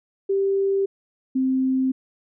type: tone pair in turn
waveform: sine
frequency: 392 / 261.6 Hz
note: G4 / C4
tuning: 0 / 0 cents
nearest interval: perfect fifth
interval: 700 cents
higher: first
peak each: -18 dBFS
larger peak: neither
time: 0.29-0.86 / 1.35-1.92 s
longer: neither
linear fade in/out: 10 ms
effects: none